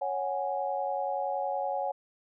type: chord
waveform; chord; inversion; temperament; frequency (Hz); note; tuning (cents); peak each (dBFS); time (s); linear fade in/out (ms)
sine; C# suspended fourth; none; equal; 554.4 / 740 / 830.6; C#5 / F#5 / G#5; 0 / 0 / 0; -33; 0.01-1.92; 10
effects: none